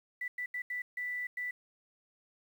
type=tone bursts at uneven times; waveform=sine; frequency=1977 Hz; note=B6; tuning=1 cent sharp; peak=-34 dBFS; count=6; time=0.21-0.28 / 0.38-0.46 / 0.54-0.62 / 0.7-0.82 / 0.97-1.27 / 1.37-1.51 s; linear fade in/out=5 ms; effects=10-bit